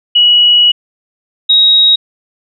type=tone pair in turn; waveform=sine; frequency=2925 / 3794 Hz; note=F#7 / A#7; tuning=-21 / +30 cents; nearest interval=perfect fourth; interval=451 cents; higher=second; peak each=-4 dBFS; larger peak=neither; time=0.15-0.72 / 1.49-1.96 s; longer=first; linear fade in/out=10 ms; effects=none